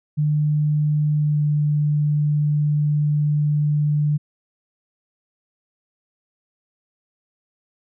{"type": "tone with pitch glide", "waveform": "sine", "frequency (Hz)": [150, 148.62], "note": ["D3", "D3"], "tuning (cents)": [37, 21], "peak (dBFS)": -16, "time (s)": [0.17, 4.18], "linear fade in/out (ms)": 20, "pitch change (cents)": -16, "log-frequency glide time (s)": [1.18, 1.42], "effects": []}